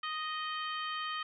harmonic tone, 622.3 Hz, D#5, in tune, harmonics 2 / 3 / 4 / 5 / 6 / 7, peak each -37 / -42 / -47 / -41 / -53 / -51 dBFS, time 0.03-1.23 s, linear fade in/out 5 ms, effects none

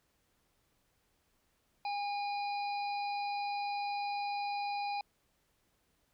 harmonic tone, 814 Hz, G#5, 35 cents flat, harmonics 1 / 3 / 5 / 6, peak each -34 / -44 / -48 / -50 dBFS, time 1.85-5.01 s, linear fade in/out 2 ms, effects pink hiss -75 dBFS RMS until 6.13 s

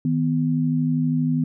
sine tone pair together, 157.49 / 250 Hz, D#3 / B3, +21 / +21 cents, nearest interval minor sixth, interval 800 cents, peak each -21 dBFS, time 0.05-1.44 s, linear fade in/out 2 ms, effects none

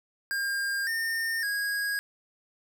square tone with pitch steps, 1607 / 1819 / 1645 Hz, G6 / A#6 / G#6, +43 / -43 / -17 cents, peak -28 dBFS, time 0.31-1.99 s, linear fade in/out 0 ms, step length 560 ms, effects none

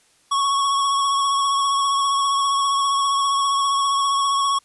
square tone with vibrato, 1108.7 Hz, C#6, in tune, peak -18 dBFS, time 0.31-4.59 s, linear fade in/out 10 ms, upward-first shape triangle, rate 15 Hz, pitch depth 30 cents each way, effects white hiss -58 dBFS RMS until 4.64 s + resampled to 24000 Hz

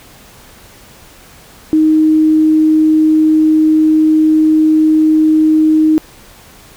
sine tone, 312.2 Hz, D#4, 6 cents sharp, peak -6 dBFS, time 1.73-5.98 s, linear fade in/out 0 ms, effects pink hiss -40 dBFS RMS until 6.76 s

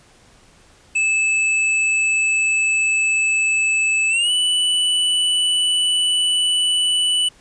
square tone with pitch glide, 2617 to 2972 Hz, E7 to F#7, -13 to +7 cents, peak -16 dBFS, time 0.95-7.29 s, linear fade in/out 10 ms, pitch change +220 cents, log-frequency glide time 4.09-4.31 s, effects pink hiss -51 dBFS RMS until 7.4 s + resampled to 22050 Hz

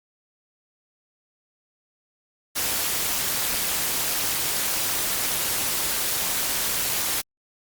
white noise with amplitude modulation, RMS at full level -22 dBFS, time 2.55-7.22 s, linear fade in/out 20 ms, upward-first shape sine, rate 232 Hz, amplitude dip 65%, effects Opus 48 kbps

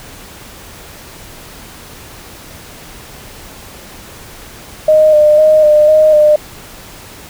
sine tone with vibrato, 611 Hz, D#5, 32 cents flat, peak -4 dBFS, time 4.88-6.36 s, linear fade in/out 5 ms, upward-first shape square, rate 2 Hz, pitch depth 23 cents each way, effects pink hiss -34 dBFS RMS until 7.29 s

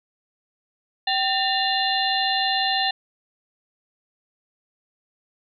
sine tone cluster, 772 / 1808 / 2816 / 3544 / 4087 Hz, G5 / A6 / F7 / A7 / C8, -27 / +47 / +14 / +12 / -41 cents, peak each -24 / -27 / -28 / -27 / -26 dBFS, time 1.07-2.91 s, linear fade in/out 5 ms, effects none

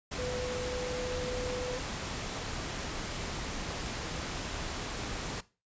sine tone in noise, 499.2 Hz, B4, 19 cents sharp, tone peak -34 dBFS, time 0.18-1.78 s, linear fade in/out 10 ms, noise pink, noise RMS -37 dBFS, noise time 0.11-5.41 s, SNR 0 dB, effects noise-tail reverb RT60 0.3 s tail -18 dB re dry + resampled to 16000 Hz

